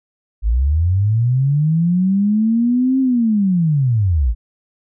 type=linear two-way sweep; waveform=sine; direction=up then down; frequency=49.82 to 267.3 to 49.82 Hz; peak=-12 dBFS; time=0.42-4.35 s; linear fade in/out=50 ms; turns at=3 s; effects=none